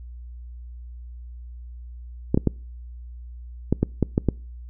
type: clicks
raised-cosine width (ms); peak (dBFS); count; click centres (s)
3; -5; 8; 2.345 / 2.375 / 2.473 / 3.726 / 3.83 / 4.027 / 4.179 / 4.287
effects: noise-tail reverb RT60 0.4 s tail -26 dB re dry + added 60 Hz sine -36 dBFS peak until 4.69 s